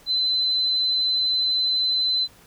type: tone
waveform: sine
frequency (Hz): 4044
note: B7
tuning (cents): +40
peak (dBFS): -19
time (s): 0.06-2.28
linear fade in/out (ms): 50
effects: pink hiss -52 dBFS RMS until 2.46 s